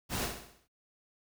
pink noise with echo, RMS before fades -34 dBFS, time 0.09-0.3 s, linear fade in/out 50 ms, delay 64 ms, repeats 6, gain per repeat -6 dB, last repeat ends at 0.684 s, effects none

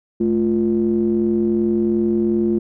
triangle ring-modulated tone, 65.41 Hz, C2, in tune, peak -10 dBFS, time 0.2-2.59 s, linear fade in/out 10 ms, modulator 283 Hz, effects none

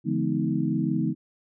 sine tone cluster, 146.7 / 171.7 / 214 / 252.8 / 316.6 Hz, D3 / F3 / A3 / B3 / D#4, -2 / -29 / -48 / +41 / +30 cents, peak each -29 dBFS, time 0.04-1.15 s, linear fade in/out 50 ms, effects none

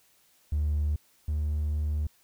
triangle tone pair in turn, 74.7 / 75.39 Hz, D2 / D2, +30 / +46 cents, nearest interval unison, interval 16 cents, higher second, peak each -21 / -23 dBFS, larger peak first, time 0.52-0.96 / 1.28-2.07 s, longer second, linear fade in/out 5 ms, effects tanh soft clip ceiling -20 dBFS + white hiss -64 dBFS RMS until 2.23 s

